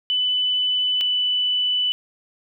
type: tone pair in turn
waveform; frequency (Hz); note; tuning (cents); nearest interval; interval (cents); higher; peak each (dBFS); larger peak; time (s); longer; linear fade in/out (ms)
sine; 2996 / 2985; F#7 / F#7; +21 / +15; unison; 6; first; -18; neither; 0.1-1.01 / 1.01-1.92; neither; 0
effects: none